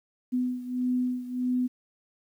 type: beating tone pair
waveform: sine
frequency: 250 / 251.6 Hz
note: B3 / B3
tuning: +21 / +32 cents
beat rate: 1.6 Hz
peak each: -27 / -31 dBFS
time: 0.32-1.68 s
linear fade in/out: 20 ms
effects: 10-bit